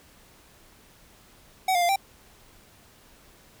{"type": "tone with pitch steps", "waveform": "square", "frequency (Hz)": [754, 704, 694, 783], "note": ["F#5", "F5", "F5", "G5"], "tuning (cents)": [32, 14, -11, -2], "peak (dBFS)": -21, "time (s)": [1.68, 1.96], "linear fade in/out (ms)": 5, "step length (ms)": 70, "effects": ["pink hiss -55 dBFS RMS until 3.6 s"]}